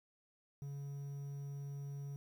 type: tone with quantisation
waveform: triangle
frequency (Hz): 140.9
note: C#3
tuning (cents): +29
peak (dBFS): -40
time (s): 0.62-2.16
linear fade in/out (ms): 0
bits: 11
effects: none